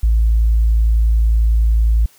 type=tone; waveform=sine; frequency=55.5 Hz; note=A1; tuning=16 cents sharp; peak=-9 dBFS; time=0.03-2.06 s; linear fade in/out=5 ms; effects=tanh soft clip ceiling -6 dBFS + white hiss -50 dBFS RMS until 2.18 s